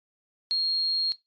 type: tone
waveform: sine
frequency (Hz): 4255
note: C8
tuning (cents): +28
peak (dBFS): -22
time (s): 0.51-1.12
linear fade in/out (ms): 0
effects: noise-tail reverb RT60 0.2 s tail -21 dB re dry + MP3 48 kbps